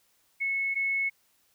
sine tone pair in turn, 2195 / 2195 Hz, C#7 / C#7, -18 / -18 cents, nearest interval unison, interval 0 cents, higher neither, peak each -26 / -25 dBFS, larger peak second, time 0.4-0.75 / 0.75-1.1 s, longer neither, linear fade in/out 20 ms, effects white hiss -68 dBFS RMS until 1.54 s

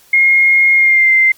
sine tone with pitch glide, 2144 to 2084 Hz, C7 to C7, +42 to -7 cents, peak -6 dBFS, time 0.13-1.32 s, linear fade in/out 5 ms, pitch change -49 cents, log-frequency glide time 0.74-1.12 s, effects white hiss -47 dBFS RMS until 1.37 s + MP3 96 kbps

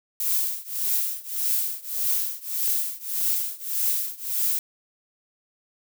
violet noise with tremolo, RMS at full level -22 dBFS, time 0.2-4.59 s, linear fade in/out 2 ms, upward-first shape triangle, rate 1.7 Hz, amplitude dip 95%, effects none

